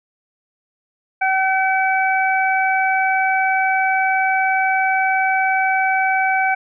harmonic tone, 763 Hz, G5, 47 cents flat, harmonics 1 / 2 / 3, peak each -17 / -20 / -21 dBFS, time 1.21-6.55 s, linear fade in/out 10 ms, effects none

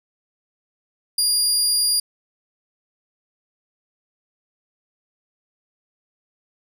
25% pulse tone, 4823 Hz, D8, 45 cents sharp, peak -12 dBFS, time 1.18-2 s, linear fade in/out 5 ms, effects none

